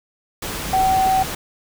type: tone in noise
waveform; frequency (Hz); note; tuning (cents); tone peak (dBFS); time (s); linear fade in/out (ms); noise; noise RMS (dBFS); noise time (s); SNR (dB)
sine; 760; F#5; +46; -14; 0.73-1.23; 5; pink; -27; 0.42-1.35; +10
effects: none